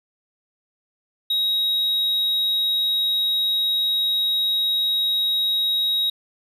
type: tone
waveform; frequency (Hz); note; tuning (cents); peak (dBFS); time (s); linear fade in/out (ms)
triangle; 3801; A#7; +33; -17; 1.3-6.1; 5
effects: none